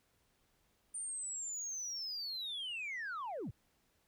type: linear sweep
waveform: sine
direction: down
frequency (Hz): 9080 to 69.7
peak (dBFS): -37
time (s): 0.94-3.51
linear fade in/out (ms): 10
effects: tanh soft clip ceiling -37 dBFS + pink hiss -75 dBFS RMS until 4.07 s